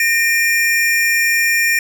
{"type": "tone pair together", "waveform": "square", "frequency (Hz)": [1834.4, 2393], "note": ["A#6", "D7"], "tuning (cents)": [-28, 32], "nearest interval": "perfect fourth", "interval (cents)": 460, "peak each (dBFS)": -16, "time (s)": [0, 1.79], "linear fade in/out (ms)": 2, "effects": []}